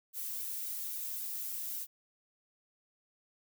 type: noise with flanger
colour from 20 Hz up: violet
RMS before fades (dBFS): -39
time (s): 0.13-1.87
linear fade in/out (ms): 50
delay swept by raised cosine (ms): 1.3 to 2.25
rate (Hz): 3.7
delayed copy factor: +0.55
effects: none